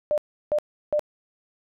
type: tone bursts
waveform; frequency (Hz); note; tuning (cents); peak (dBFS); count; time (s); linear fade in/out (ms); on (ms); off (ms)
sine; 598; D5; +31; -19; 3; 0.11-0.994; 0; 68; 340
effects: none